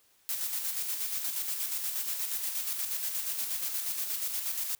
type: noise with tremolo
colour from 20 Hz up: blue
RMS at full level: -32 dBFS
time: 0.29-4.75 s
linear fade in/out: 0 ms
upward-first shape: square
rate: 8.4 Hz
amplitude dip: 40%
effects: white hiss -66 dBFS RMS until 4.79 s